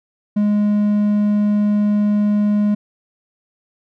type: tone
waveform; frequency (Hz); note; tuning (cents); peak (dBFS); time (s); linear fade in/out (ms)
triangle; 207.7; G#3; 0; -11; 0.36-2.75; 10
effects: none